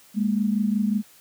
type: tone pair together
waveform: sine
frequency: 205.2 / 230.7 Hz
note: G#3 / A#3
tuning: -21 / -18 cents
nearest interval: major second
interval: 203 cents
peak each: -21 / -25 dBFS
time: 0.14-1.03 s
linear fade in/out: 50 ms
effects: white hiss -53 dBFS RMS until 1.2 s + high-pass 80 Hz 12 dB/octave